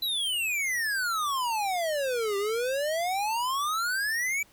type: exponential two-way sweep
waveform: square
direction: down then up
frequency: 4023 to 392 to 2332 Hz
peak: -27 dBFS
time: 0.02-4.43 s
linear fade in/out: 5 ms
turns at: 2.37 s
effects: pink hiss -59 dBFS RMS until 4.52 s